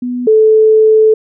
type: tone pair in turn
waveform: sine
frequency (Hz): 246.9 / 436.3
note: B3 / A4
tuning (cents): 0 / -15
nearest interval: minor seventh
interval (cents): 985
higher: second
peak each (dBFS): -15 / -4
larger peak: second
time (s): 0.02-0.27 / 0.27-1.14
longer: second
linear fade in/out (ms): 5
effects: none